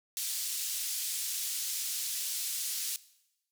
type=band-pass noise; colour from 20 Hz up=white; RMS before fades=-35 dBFS; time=0.17-2.96 s; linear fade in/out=0 ms; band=3900 to 12000 Hz; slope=12 dB/octave; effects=noise-tail reverb RT60 0.9 s tail -19 dB re dry